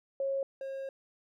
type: tone pair in turn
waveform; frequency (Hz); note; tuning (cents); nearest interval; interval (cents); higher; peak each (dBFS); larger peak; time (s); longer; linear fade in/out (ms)
sine / triangle; 545 / 539.7; C#5 / C#5; -29 / -46; unison; 17; first; -29 / -34; first; 0.2-0.43 / 0.61-0.89; second; 2
effects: none